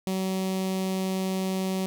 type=tone with notch filter; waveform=sawtooth; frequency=189 Hz; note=F#3; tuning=37 cents sharp; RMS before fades=-28 dBFS; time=0.07-1.86 s; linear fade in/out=0 ms; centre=1500 Hz; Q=1.1; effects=none